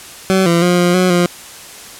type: tone with pitch steps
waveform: 20% pulse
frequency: 189.8 / 169.9 / 177.3 / 176.2 / 183.2 / 175.8 Hz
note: F#3 / F3 / F3 / F3 / F#3 / F3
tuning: +44 / -47 / +26 / +16 / -17 / +12 cents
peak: -5 dBFS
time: 0.3-1.26 s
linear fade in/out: 0 ms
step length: 160 ms
effects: white hiss -34 dBFS RMS until 1.99 s + low-pass 11000 Hz 12 dB/octave